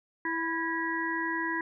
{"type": "harmonic tone with a mistuned harmonic", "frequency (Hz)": 329.6, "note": "E4", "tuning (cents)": 0, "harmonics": [1, 3, 5, 6], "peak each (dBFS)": [-34, -34, -34, -34], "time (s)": [0.25, 1.61], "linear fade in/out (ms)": 2, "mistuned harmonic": 6, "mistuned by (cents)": -42, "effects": []}